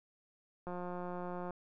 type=click train; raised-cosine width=1 ms; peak=-29 dBFS; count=150; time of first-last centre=0.67-1.507 s; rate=178 Hz; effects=none